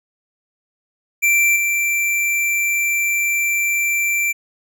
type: tone with level steps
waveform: square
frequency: 2349 Hz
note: D7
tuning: in tune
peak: -13 / -17 dBFS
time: 1.22-4.33 s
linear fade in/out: 20 ms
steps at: 1.56 s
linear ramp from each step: 2 ms
effects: none